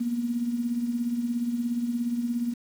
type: tone with tremolo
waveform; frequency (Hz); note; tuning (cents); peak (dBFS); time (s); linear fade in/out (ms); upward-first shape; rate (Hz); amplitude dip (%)
sine; 238.3; A#3; +38; -22; 0-2.54; 10; triangle; 17; 65
effects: 8-bit